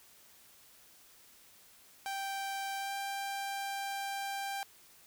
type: tone with pitch glide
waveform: sawtooth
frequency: 784 to 790.4 Hz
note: G5 to G5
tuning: 0 to +14 cents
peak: -32 dBFS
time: 2.06-4.63 s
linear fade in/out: 0 ms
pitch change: +14 cents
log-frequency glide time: 2.77-2.93 s
effects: white hiss -60 dBFS RMS until 5.06 s